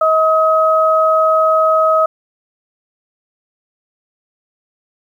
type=tone pair together; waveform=sine; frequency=635.7 / 1270 Hz; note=D#5 / D#6; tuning=+37 / +35 cents; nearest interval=octave; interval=1198 cents; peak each=-12 dBFS; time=0.01-2.06 s; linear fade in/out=5 ms; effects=8-bit